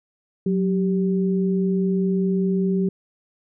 sine tone pair together, 185 / 390 Hz, F#3 / G4, 0 / -9 cents, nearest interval octave + minor second, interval 1291 cents, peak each -19 / -24 dBFS, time 0.46-2.89 s, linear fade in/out 5 ms, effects none

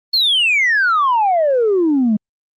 sine exponential sweep, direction down, 4400 to 203.6 Hz, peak -10 dBFS, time 0.13-2.17 s, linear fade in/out 10 ms, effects tanh soft clip ceiling -9 dBFS + Opus 32 kbps

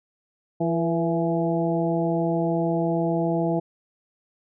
harmonic tone with a mistuned harmonic, 167.5 Hz, E3, 28 cents sharp, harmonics 1 / 2 / 3 / 4 / 5, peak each -25 / -25 / -30 / -27 / -33 dBFS, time 0.6-3.6 s, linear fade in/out 10 ms, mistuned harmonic 3, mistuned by -46 cents, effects none

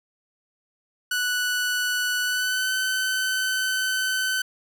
sawtooth tone with pitch glide, 1480 to 1521.6 Hz, F#6 to F#6, 0 to +48 cents, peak -19 dBFS, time 1.11-4.42 s, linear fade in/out 5 ms, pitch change +48 cents, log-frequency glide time 2.21-2.72 s, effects none

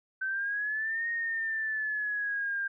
sine exponential two-way sweep, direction up then down, 1530 to 1864.7 to 1591 Hz, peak -29 dBFS, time 0.21-2.68 s, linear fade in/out 10 ms, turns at 1.09 s, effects none

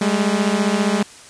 sawtooth beating tone pair, 198.3 / 213.3 Hz, G3 / G#3, +20 / +46 cents, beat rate 15 Hz, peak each -15 dBFS, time 0.01-1.03 s, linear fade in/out 5 ms, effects white hiss -42 dBFS RMS until 1.29 s + resampled to 22050 Hz

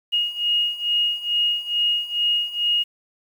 sine beating tone pair, 2867 / 2869.3 Hz, F7 / F7, +45 / +46 cents, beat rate 2.3 Hz, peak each -24 / -21 dBFS, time 0.12-2.84 s, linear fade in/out 20 ms, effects 8-bit

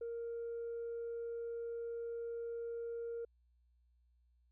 sine tone, 466.2 Hz, A#4, in tune, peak -38 dBFS, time 0.01-3.25 s, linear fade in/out 5 ms, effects tanh soft clip ceiling -37 dBFS + added 60 Hz sine -69 dBFS peak until 4.51 s

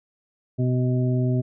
harmonic tone, 126 Hz, B2, 35 cents sharp, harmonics 1 / 2 / 3 / 5, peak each -20 / -26 / -30 / -34 dBFS, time 0.58-1.42 s, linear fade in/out 20 ms, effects none

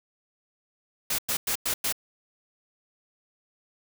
white noise bursts, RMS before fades -27 dBFS, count 5, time 1.1-1.925 s, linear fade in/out 5 ms, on 85 ms, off 100 ms, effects none

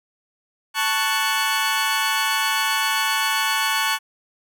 20% pulse chord, F# minor, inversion first, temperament equal with one note detuned, 880 / 1111.9 / 1480 Hz, A5 / C#6 / F#6, 0 / +5 / 0 cents, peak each -19 dBFS, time 0.74-3.99 s, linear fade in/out 50 ms, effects none

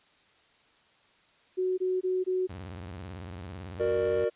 sine tone bursts, 370 Hz, F#4, in tune, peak -25 dBFS, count 4, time 1.57-2.473 s, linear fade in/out 20 ms, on 210 ms, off 21 ms
sawtooth tone with vibrato, 90 Hz, F#2, 47 cents flat, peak -35 dBFS, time 2.49-4.25 s, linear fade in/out 10 ms, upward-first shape triangle, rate 18 Hz, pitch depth 290 cents each way
triangle chord, Gb augmented, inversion none, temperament equal with one note detuned, 370 / 466.2 / 594.8 Hz, Gb4 / Bb4 / D5, 0 / 0 / +22 cents, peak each -29 / -25 / -28 dBFS, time 3.79-4.3 s, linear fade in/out 20 ms
effects white hiss -63 dBFS RMS until 4.35 s + resampled to 8000 Hz

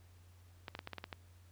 clicks, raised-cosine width 0.3 ms, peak -26 dBFS, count 8, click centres 0.682 / 0.751 / 0.791 / 0.874 / 0.933 / 0.983 / 1.041 / 1.128 s, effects added 89 Hz sine -58 dBFS peak until 1.51 s + pink hiss -69 dBFS RMS until 1.51 s

